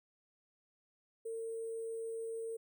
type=tone with sample-and-hold; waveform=sine; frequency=453.5 Hz; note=A#4; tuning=48 cents flat; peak=-38 dBFS; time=1.25-2.57 s; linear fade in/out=10 ms; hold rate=8820 Hz; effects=none